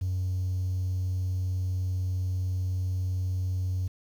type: tone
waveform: triangle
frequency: 92.3 Hz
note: F#2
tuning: 4 cents flat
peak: -23 dBFS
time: 0.01-3.88 s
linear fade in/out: 10 ms
effects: tanh soft clip ceiling -22 dBFS + 9-bit